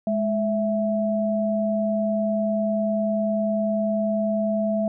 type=tone pair together; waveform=sine; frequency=210.1 / 660 Hz; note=G#3 / E5; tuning=+20 / +2 cents; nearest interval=octave + minor sixth; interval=1982 cents; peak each=-23 dBFS; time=0.07-4.88 s; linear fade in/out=2 ms; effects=none